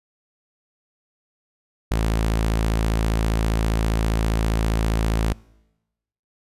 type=tone; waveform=sawtooth; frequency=55 Hz; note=A1; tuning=in tune; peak=-15 dBFS; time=1.91-5.33 s; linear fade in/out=5 ms; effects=noise-tail reverb RT60 1.0 s tail -24 dB re dry + resampled to 32000 Hz